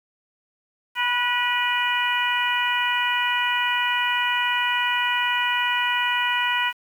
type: harmonic tone with a mistuned harmonic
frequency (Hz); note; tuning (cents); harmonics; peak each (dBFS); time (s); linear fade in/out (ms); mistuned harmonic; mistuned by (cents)
489.4; B4; -16; 2 / 3 / 4 / 5 / 6; -25 / -27 / -26 / -27 / -27; 0.95-6.73; 50; 4; -19
effects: 8-bit